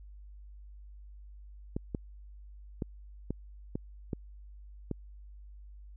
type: clicks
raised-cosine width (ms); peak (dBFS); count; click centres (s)
3; -20; 7; 1.765 / 1.948 / 2.822 / 3.306 / 3.755 / 4.132 / 4.913
effects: added 50 Hz sine -47 dBFS peak until 5.96 s